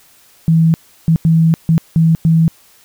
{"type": "tone bursts at uneven times", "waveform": "sine", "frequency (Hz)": 162.9, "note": "E3", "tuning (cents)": -20, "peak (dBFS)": -7, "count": 6, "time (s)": [[0.48, 0.74], [1.08, 1.16], [1.25, 1.54], [1.69, 1.78], [1.96, 2.15], [2.25, 2.48]], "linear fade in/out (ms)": 0, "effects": ["white hiss -48 dBFS RMS until 2.84 s"]}